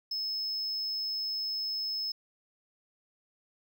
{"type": "tone", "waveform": "triangle", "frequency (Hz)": 5200, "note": "E8", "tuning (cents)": -24, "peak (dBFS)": -30, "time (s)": [0.11, 2.12], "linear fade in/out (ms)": 5, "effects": []}